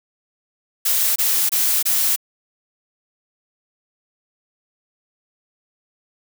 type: noise bursts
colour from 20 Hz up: blue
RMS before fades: -18 dBFS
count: 4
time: 0.85-2.162 s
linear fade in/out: 10 ms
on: 310 ms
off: 24 ms
effects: none